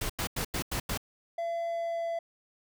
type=noise bursts; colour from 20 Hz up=pink; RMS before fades=-32 dBFS; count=6; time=0.01-0.976 s; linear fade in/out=5 ms; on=86 ms; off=90 ms
type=tone with pitch glide; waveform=triangle; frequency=676 to 671.7 Hz; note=E5 to E5; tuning=+43 to +32 cents; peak=-28 dBFS; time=1.38-2.19 s; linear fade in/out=5 ms; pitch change=-11 cents; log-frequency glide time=1.68-2.06 s
effects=none